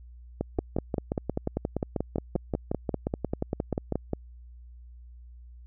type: two click trains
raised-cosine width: 2 ms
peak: -14 / -14 dBFS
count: 22 / 18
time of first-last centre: 0.41-4.133 / 0.59-3.923 s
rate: 5.64 / 5.1 Hz
effects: added 60 Hz sine -45 dBFS peak until 5.66 s